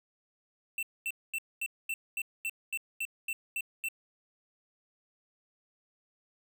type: tone bursts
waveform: square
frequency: 2684 Hz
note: E7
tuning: 31 cents sharp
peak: -32 dBFS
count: 12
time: 0.78-3.886 s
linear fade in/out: 2 ms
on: 48 ms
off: 230 ms
effects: none